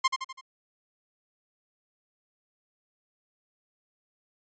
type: tone with echo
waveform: sawtooth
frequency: 1055 Hz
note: C6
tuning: 14 cents sharp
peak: -16 dBFS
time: 0.04-0.08 s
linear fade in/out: 10 ms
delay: 83 ms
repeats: 4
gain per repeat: -6 dB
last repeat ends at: 0.412 s
effects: resampled to 16000 Hz